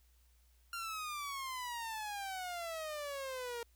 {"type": "exponential sweep", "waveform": "sawtooth", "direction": "down", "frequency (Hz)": [1396, 464.5], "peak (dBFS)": -36, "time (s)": [0.73, 3.63], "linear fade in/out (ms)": 2, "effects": ["added 60 Hz sine -65 dBFS peak until 3.75 s", "white hiss -74 dBFS RMS until 3.75 s"]}